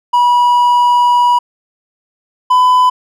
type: tone pair in turn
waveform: triangle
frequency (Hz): 972 / 1003.4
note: B5 / B5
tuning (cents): -28 / +27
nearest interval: minor second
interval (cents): 55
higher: second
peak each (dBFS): -5 / -4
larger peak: second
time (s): 0.13-1.39 / 2.5-2.9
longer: first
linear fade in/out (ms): 10
effects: none